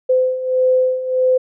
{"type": "beating tone pair", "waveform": "sine", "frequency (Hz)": [511, 512.6], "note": ["C5", "C5"], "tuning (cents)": [-41, -36], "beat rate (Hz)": 1.6, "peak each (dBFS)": [-19, -14], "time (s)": [0.09, 1.38], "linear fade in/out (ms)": 10, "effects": []}